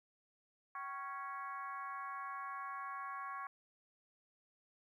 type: harmonic tone with a mistuned harmonic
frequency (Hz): 277.2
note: C#4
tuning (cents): 0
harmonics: 3 / 4 / 5 / 6 / 7 / 8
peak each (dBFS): -52 / -43 / -53 / -51 / -59 / -58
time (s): 0.75-3.47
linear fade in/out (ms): 2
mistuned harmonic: 3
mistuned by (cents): -130
effects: 13-bit